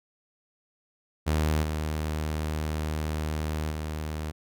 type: tone with level steps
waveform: sawtooth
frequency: 77.2 Hz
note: D#2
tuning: 13 cents flat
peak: -19 / -24 / -27 dBFS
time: 1.26-4.32 s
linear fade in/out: 20 ms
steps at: 1.62 / 3.7 s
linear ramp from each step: 20 ms
effects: none